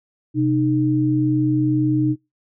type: tone pair together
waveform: sine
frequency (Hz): 128.88 / 306.8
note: C3 / D#4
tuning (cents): -26 / -24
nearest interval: octave + minor third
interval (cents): 1502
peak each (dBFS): -20 / -17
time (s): 0.34-2.16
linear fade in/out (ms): 50
effects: noise-tail reverb RT60 0.2 s tail -23 dB re dry